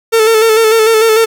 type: tone with vibrato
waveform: 45% pulse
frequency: 444.6 Hz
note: A4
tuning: 18 cents sharp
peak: -6 dBFS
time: 0.12-1.26 s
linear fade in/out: 20 ms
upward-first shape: square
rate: 6.7 Hz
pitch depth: 36 cents each way
effects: none